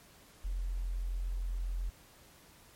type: tone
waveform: sine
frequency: 43.65 Hz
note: F1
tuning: in tune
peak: -32 dBFS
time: 0.44-1.9 s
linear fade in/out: 10 ms
effects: pink hiss -59 dBFS RMS until 2.75 s + MP3 64 kbps